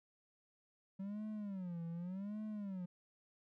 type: tone with vibrato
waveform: triangle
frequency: 189.6 Hz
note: F#3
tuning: 43 cents sharp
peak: -39 dBFS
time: 0.99-2.86 s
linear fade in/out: 10 ms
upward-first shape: sine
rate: 0.86 Hz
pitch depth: 220 cents each way
effects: none